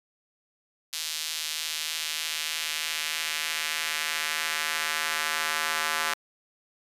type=tone with high-pass filter sweep; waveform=square; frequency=78.4 Hz; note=D#2; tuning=14 cents sharp; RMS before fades=-30 dBFS; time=0.93-6.14 s; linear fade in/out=0 ms; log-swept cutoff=3900 to 1300 Hz; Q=1.2; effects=resampled to 32000 Hz